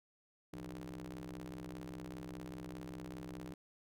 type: ring-modulated tone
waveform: sawtooth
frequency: 65 Hz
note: C2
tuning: 11 cents flat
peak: -38 dBFS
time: 0.53-3.54 s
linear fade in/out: 5 ms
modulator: 236 Hz
effects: none